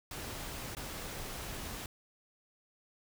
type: noise with dropouts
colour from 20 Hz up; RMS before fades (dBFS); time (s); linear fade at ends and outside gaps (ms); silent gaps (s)
pink; -42; 0.11-1.86; 2; 0.75-0.768
effects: none